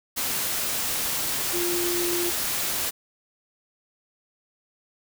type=tone in noise; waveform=sine; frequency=349.2 Hz; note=F4; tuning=in tune; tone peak=-26 dBFS; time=1.53-2.31 s; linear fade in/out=20 ms; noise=white; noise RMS=-27 dBFS; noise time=0.16-2.91 s; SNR=-2 dB; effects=none